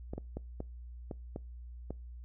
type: clicks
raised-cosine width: 2 ms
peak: -25 dBFS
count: 7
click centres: 0.135 / 0.18 / 0.37 / 0.604 / 1.112 / 1.361 / 1.906 s
effects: noise-tail reverb RT60 0.3 s tail -25 dB re dry + added 60 Hz sine -44 dBFS peak until 2.24 s